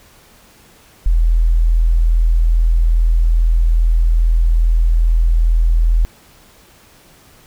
sine tone, 41.2 Hz, E1, in tune, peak -9 dBFS, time 1.06-6.05 s, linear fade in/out 0 ms, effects pink hiss -47 dBFS RMS until 7.46 s

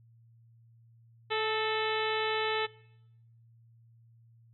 harmonic tone with a mistuned harmonic, 435.6 Hz, A4, 17 cents flat, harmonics 1 / 2 / 3 / 4 / 5 / 6 / 7 / 8 / 9, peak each -32 / -35 / -37 / -38 / -39 / -40 / -40 / -41 / -42 dBFS, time 1.3-2.67 s, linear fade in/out 20 ms, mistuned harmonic 4, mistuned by +33 cents, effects noise-tail reverb RT60 0.9 s tail -23 dB re dry + added 115 Hz sine -57 dBFS peak until 4.53 s

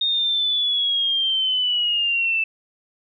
sine linear sweep, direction down, 3700 to 2637 Hz, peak -18 dBFS, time 0.01-2.44 s, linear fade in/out 5 ms, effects none

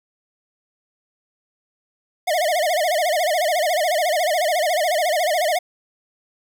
square tone with vibrato, 660 Hz, E5, 2 cents sharp, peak -18 dBFS, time 2.27-5.59 s, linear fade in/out 10 ms, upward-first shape sine, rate 14 Hz, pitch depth 190 cents each way, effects 10-bit

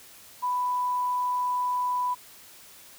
sine tone, 992 Hz, B5, 7 cents sharp, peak -24 dBFS, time 0.42-2.15 s, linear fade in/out 20 ms, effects white hiss -50 dBFS RMS until 2.98 s

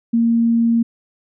sine tone, 231.5 Hz, A#3, 12 cents flat, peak -12 dBFS, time 0.13-0.83 s, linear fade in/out 10 ms, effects none

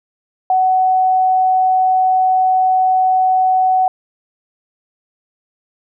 sine tone, 748 Hz, F#5, 19 cents sharp, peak -10 dBFS, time 0.5-3.88 s, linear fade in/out 2 ms, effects none

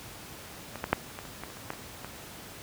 clicks, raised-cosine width 0.5 ms, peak -22 / -15 / -6 / -23 / -30 / -22 / -30 / -30 / -17 / -27 / -23 dBFS, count 11, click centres 0.757 / 0.841 / 0.93 / 1.189 / 1.253 / 1.436 / 1.502 / 1.57 / 1.704 / 1.735 / 2.046 s, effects pink hiss -45 dBFS RMS until 2.62 s + high-pass 60 Hz 12 dB/octave

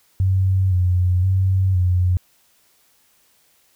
sine tone with vibrato, 92.5 Hz, F#2, in tune, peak -14 dBFS, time 0.2-2.17 s, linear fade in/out 0 ms, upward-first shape square, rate 0.97 Hz, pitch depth 42 cents each way, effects white hiss -59 dBFS RMS until 3.75 s

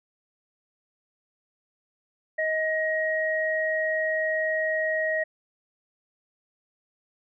sine tone pair together, 630 / 1887.9 Hz, D#5 / A#6, +21 / +21 cents, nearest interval octave + perfect fifth, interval 1900 cents, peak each -26 dBFS, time 2.38-5.24 s, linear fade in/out 10 ms, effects none

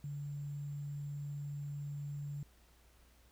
sine tone with sample-and-hold, 144 Hz, D3, 34 cents flat, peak -39 dBFS, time 0.04-2.43 s, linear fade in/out 2 ms, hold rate 7350 Hz, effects added 60 Hz sine -64 dBFS peak until 3.31 s + pink hiss -68 dBFS RMS until 3.31 s

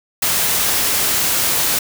white noise, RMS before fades -17 dBFS, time 0.22-1.79 s, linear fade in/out 5 ms, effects none

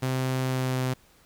sawtooth tone with pitch glide, 130 to 128.73 Hz, C3 to C3, -11 to -28 cents, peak -21 dBFS, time 0.02-0.94 s, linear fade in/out 10 ms, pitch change -17 cents, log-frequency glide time 0.44-0.81 s, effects pink hiss -59 dBFS RMS until 1.25 s

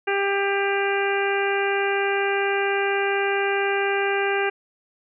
harmonic tone, 397.3 Hz, G4, 23 cents sharp, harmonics 1 / 2 / 3 / 4 / 5 / 6 / 7, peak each -23 / -27 / -33 / -27 / -32 / -30 / -33 dBFS, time 0.07-4.5 s, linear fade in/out 10 ms, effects none

